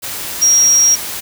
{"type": "tone in noise", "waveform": "sine", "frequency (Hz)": 5650, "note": "F8", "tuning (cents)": 19, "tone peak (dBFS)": -7, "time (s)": [0.41, 0.96], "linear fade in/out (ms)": 20, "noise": "white", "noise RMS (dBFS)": -24, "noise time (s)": [0.02, 1.21], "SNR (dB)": 14, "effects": []}